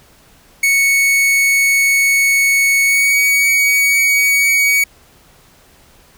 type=tone with pitch glide; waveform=45% pulse; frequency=2217 to 2249 Hz; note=C#7 to C#7; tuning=0 to +24 cents; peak=-10 dBFS; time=0.63-4.84 s; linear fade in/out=5 ms; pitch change=+24 cents; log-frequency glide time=2.84-3.16 s; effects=pink hiss -48 dBFS RMS until 6.17 s